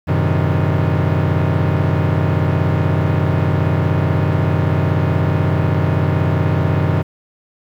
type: chord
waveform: 40% pulse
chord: F# diminished seventh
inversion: none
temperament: equal with one note detuned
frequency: 93.9 / 110 / 130.81 / 155.56 Hz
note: F#2 / A2 / C3 / Eb3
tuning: +26 / 0 / 0 / 0 cents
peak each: -17 / -23 / -19 / -17 dBFS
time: 0.07-7.03 s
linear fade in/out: 20 ms
effects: low-pass 2000 Hz 12 dB/octave + 8-bit